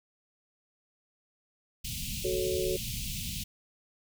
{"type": "band-stop noise", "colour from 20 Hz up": "pink", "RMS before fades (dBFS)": -36, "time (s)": [1.84, 3.44], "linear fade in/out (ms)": 10, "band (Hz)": [220, 2500], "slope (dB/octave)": 48}
{"type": "chord", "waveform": "sine", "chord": "F# minor", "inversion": "none", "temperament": "equal", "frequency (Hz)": [370, 440, 554.4], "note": ["F#4", "A4", "C#5"], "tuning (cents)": [0, 0, 0], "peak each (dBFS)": [-30, -34, -36], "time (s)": [2.24, 2.77], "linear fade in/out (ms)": 10}
{"effects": []}